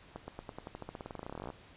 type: accelerating click train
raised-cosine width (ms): 1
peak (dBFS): -27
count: 28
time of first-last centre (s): 0.16-1.502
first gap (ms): 120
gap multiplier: 0.92
effects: pink hiss -57 dBFS RMS until 1.76 s + resampled to 8000 Hz